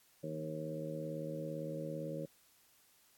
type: harmonic tone with a mistuned harmonic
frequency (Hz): 77.78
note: D#2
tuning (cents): 0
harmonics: 2 / 3 / 4 / 5 / 6 / 7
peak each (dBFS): -43 / -50 / -46 / -53 / -47 / -43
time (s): 0.23-2.26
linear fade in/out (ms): 10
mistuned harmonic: 2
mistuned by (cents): +33
effects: white hiss -68 dBFS RMS until 3.17 s + AAC 64 kbps